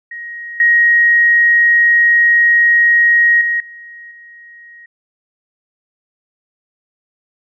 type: tone with level steps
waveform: sine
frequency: 1884 Hz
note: A#6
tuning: 18 cents sharp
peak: -25 / -7 / -13 / -32 / -36 dBFS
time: 0.11-4.86 s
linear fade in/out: 5 ms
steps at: 0.6 / 3.41 / 3.6 / 4.11 s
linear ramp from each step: 2 ms
effects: none